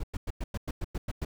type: noise bursts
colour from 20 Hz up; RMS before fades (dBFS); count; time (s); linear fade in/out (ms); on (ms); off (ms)
brown; -32; 10; 0-1.25; 5; 35; 100
effects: none

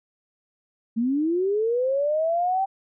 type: linear sweep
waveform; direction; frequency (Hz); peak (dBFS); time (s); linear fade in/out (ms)
sine; up; 219.5 to 784; -20; 0.96-2.66; 20
effects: none

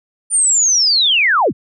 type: linear sweep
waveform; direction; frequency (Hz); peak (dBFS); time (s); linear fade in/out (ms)
sine; down; 9200 to 55; -10; 0.3-1.53; 50
effects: none

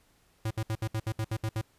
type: tone bursts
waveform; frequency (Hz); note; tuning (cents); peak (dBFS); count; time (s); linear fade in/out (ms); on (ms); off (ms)
square; 110; A2; 0; -29; 10; 0.45-1.614; 5; 57; 66
effects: pink hiss -66 dBFS RMS until 1.78 s + resampled to 32000 Hz

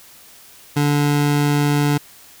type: tone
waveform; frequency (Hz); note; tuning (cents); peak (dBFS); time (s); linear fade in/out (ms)
25% pulse; 145.6; D3; -15; -11; 0.76-1.98; 10
effects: white hiss -45 dBFS RMS until 2.4 s

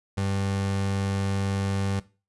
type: tone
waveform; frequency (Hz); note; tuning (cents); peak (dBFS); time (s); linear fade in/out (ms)
30% pulse; 98; G2; 0; -22; 0.17-2; 10
effects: noise-tail reverb RT60 0.3 s tail -17 dB re dry + resampled to 24000 Hz

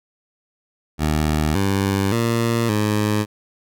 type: tone with pitch steps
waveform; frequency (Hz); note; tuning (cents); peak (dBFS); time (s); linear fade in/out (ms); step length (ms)
15% pulse; 76.7 / 98.2 / 116.2 / 105.7; D#2 / G2 / A#2 / G#2; -24 / +4 / -5 / +31; -11; 0.98-3.26; 50; 570
effects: none

